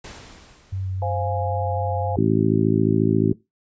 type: noise with exponential decay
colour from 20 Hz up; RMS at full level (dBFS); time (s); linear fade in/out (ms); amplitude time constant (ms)
pink; -37; 0.04-1.52; 5; 320
type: tone with vibrato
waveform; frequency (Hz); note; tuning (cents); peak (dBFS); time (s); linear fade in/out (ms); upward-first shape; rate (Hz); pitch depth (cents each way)
sine; 94.8; F#2; +43; -24; 0.72-2.18; 10; square; 3.8; 14
type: chord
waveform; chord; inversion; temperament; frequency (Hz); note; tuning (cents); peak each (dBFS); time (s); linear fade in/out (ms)
sine; F minor; second; equal; 523.3 / 698.5 / 830.6; C5 / F5 / Ab5; 0 / 0 / 0; -28; 1.02-2.16; 2
type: harmonic tone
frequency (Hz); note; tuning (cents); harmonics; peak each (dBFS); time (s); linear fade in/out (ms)
54.2; A1; -25; 2 / 3 / 4 / 5 / 6 / 7; -23 / -23 / -23 / -23 / -23 / -23; 2.17-3.33; 5
effects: noise-tail reverb RT60 0.2 s tail -20 dB re dry + resampled to 16000 Hz